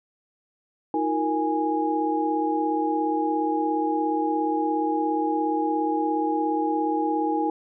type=tone cluster; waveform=sine; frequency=316.4 / 353.5 / 463.6 / 827 Hz; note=D#4 / F4 / A#4 / G#5; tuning=+29 / +21 / -10 / -8 cents; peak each=-25 / -32 / -30 / -25 dBFS; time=0.94-7.5 s; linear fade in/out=2 ms; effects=none